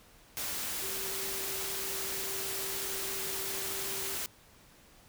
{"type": "tone in noise", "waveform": "sine", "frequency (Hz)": 388.1, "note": "G4", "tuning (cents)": -17, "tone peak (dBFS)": -44, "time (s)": [0.82, 4.15], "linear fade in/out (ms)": 0, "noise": "white", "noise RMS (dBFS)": -36, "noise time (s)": [0.37, 4.26], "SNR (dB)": -11, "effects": ["pink hiss -59 dBFS RMS until 5.08 s"]}